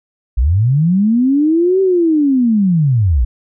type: linear two-way sweep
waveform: sine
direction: up then down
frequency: 51.91 to 388.1 to 51.91 Hz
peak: -9 dBFS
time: 0.37-3.25 s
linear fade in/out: 10 ms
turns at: 1.81 s
effects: none